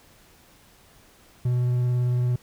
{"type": "tone with vibrato", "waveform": "triangle", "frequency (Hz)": 123.47, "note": "B2", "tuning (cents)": 0, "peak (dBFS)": -18, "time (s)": [1.45, 2.36], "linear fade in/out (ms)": 5, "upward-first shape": "triangle", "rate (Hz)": 18, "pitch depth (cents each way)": 15, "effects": ["pink hiss -55 dBFS RMS until 2.42 s"]}